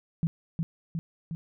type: tone with echo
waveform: sine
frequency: 164.3 Hz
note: E3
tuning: 5 cents flat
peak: -22 dBFS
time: 0.23-0.27 s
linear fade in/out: 0 ms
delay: 360 ms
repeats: 3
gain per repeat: -3 dB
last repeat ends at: 1.35 s
effects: none